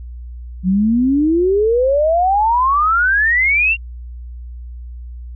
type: exponential sweep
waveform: sine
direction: up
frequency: 178.2 to 2794 Hz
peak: -11 dBFS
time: 0.63-3.77 s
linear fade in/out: 50 ms
effects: added 60 Hz sine -28 dBFS peak until 5.35 s